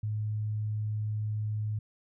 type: tone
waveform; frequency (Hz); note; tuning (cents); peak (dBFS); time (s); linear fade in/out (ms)
sine; 106.8; G#2; +49; -29; 0.03-1.79; 5
effects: none